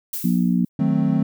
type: noise with exponential decay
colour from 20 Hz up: violet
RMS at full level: -25 dBFS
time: 0.13-0.69 s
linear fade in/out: 5 ms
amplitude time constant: 120 ms
type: harmonic tone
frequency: 59.6 Hz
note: A#1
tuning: 39 cents sharp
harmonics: 3 / 4 / 5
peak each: -18 / -20 / -28 dBFS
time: 0.24-0.65 s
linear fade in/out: 5 ms
type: chord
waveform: triangle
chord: D# diminished seventh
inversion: none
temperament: equal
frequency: 155.56 / 185 / 220 / 261.6 Hz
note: D#3 / F#3 / A3 / C4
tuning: 0 / 0 / 0 / 0 cents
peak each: -20 dBFS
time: 0.79-1.23 s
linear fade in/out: 5 ms
effects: none